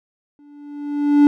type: tone with exponential growth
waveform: triangle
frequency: 290.4 Hz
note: D4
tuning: 19 cents flat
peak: -4 dBFS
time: 0.39-1.27 s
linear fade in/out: 1 ms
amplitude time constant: 190 ms
effects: none